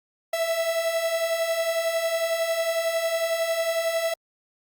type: beating tone pair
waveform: 45% pulse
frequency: 652 / 663 Hz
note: E5 / E5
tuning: -19 / +10 cents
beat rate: 11 Hz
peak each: -30 / -24 dBFS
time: 0.33-4.14 s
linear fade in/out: 5 ms
effects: Opus 48 kbps